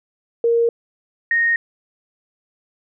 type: tone pair in turn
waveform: sine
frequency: 466.2 / 1857.3 Hz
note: A#4 / A#6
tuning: 0 / -7 cents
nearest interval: 2 octaves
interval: 2393 cents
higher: second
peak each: -13 / -14 dBFS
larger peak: first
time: 0.44-0.69 / 1.31-1.56 s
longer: neither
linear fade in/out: 2 ms
effects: none